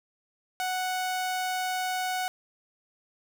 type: tone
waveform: sawtooth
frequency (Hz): 740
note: F#5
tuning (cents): 0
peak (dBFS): -24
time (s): 0.6-2.28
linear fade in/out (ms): 0
effects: none